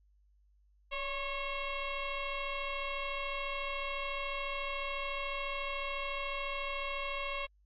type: tone with frequency modulation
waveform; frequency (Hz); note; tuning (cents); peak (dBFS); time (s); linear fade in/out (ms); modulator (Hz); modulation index
sine; 1081; C#6; -44; -34; 0.91-7.47; 20; 549; 3.8
effects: added 50 Hz sine -64 dBFS peak until 7.65 s + AAC 48 kbps